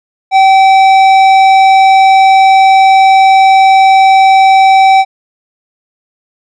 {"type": "tone with tanh clipping", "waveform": "sine", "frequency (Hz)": 770, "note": "G5", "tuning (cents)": -31, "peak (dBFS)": -4, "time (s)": [0.31, 5.05], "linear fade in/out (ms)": 50, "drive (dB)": 12, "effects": []}